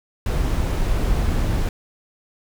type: noise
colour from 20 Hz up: brown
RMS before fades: -20 dBFS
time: 0.26-1.69 s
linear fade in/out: 2 ms
effects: none